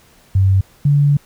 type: tone pair in turn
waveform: sine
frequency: 96 / 143.84 Hz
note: G2 / D3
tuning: -36 / -36 cents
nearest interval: perfect fifth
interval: 700 cents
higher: second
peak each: -9 dBFS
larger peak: neither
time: 0.35-0.61 / 0.85-1.17 s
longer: second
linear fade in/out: 5 ms
effects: pink hiss -50 dBFS RMS until 1.25 s